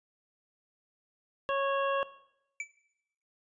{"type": "harmonic tone", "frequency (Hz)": 551, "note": "C#5", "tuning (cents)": -11, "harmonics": [1, 2, 3, 5, 6], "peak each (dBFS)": [-30, -32, -38, -39, -45], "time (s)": [1.49, 2.03], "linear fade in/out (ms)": 0}
{"type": "tone with exponential decay", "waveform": "square", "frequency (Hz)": 2313, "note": "D7", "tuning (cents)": -27, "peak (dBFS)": -31, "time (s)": [2.6, 2.71], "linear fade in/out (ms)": 2, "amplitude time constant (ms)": 23}
{"effects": ["noise-tail reverb RT60 0.8 s tail -17 dB re dry", "resampled to 22050 Hz"]}